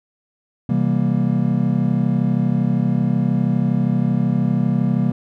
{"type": "chord", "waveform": "triangle", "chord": "C dominant seventh", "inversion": "none", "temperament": "just", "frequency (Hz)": [130.81, 163.52, 196.22, 235.5], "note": ["C3", "E3", "G3", "Bb3"], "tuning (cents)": [0, -14, 2, 18], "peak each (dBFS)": -19, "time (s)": [0.69, 5.12], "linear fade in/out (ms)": 5, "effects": []}